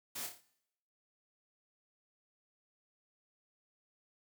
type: noise with echo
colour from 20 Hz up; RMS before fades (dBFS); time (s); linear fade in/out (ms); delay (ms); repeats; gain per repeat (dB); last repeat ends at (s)
white; -42; 0.15-0.27; 10; 28; 5; -5; 0.41
effects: noise-tail reverb RT60 0.8 s tail -20 dB re dry + high-pass 60 Hz 12 dB/octave